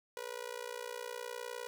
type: tone with amplitude modulation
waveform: sawtooth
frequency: 486.9 Hz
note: B4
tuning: 25 cents flat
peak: -33 dBFS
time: 0.17-1.67 s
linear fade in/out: 0 ms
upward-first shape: sine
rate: 59.7 Hz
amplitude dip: 95%
effects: none